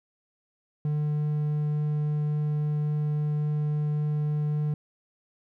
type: tone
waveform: triangle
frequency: 149.7 Hz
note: D3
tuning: 33 cents sharp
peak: -22 dBFS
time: 0.85-4.74 s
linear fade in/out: 2 ms
effects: none